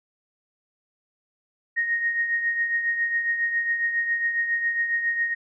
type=tone with tremolo; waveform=sine; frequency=1864.7 Hz; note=A#6; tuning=in tune; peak=-19 dBFS; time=1.76-5.35 s; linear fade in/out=20 ms; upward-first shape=triangle; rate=7.3 Hz; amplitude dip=60%; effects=none